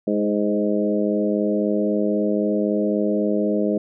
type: harmonic tone with a mistuned harmonic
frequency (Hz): 103.83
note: G#2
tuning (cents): 0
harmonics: 2 / 3 / 4 / 5 / 6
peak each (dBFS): -22 / -24 / -25 / -26 / -27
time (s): 0.07-3.78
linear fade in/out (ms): 5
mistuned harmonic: 3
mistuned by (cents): +17
effects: none